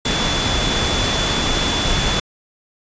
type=tone in noise; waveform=sine; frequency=3459 Hz; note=A7; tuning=30 cents flat; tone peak=-23 dBFS; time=0.05-2.2 s; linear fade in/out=5 ms; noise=pink; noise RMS=-19 dBFS; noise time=0.05-2.2 s; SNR=-7 dB; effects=resampled to 16000 Hz